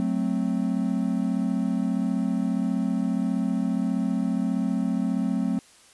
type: chord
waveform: triangle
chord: F# diminished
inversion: none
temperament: equal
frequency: 185 / 220 / 261.6 Hz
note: F#3 / A3 / C4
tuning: 0 / 0 / 0 cents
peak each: -25 / -25 / -25 dBFS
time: 0-5.59 s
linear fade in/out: 0 ms
effects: white hiss -54 dBFS RMS until 5.93 s + resampled to 24000 Hz